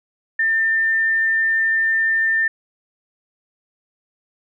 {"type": "tone", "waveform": "sine", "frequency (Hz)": 1797, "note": "A6", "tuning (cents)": 36, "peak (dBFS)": -15, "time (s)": [0.39, 2.48], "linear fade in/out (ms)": 5, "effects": []}